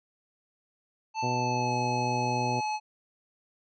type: tone with pitch glide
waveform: square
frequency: 880 to 854.9 Hz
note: A5 to G#5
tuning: 0 to +50 cents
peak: -29 dBFS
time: 1.14-2.8 s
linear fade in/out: 50 ms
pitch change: -50 cents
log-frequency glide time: 1.31-1.73 s
type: harmonic tone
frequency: 123.47 Hz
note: B2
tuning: in tune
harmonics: 1 / 2 / 3 / 4 / 5 / 6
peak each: -32 / -35 / -37 / -38 / -39 / -40 dBFS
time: 1.22-2.61 s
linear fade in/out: 20 ms
effects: resampled to 16000 Hz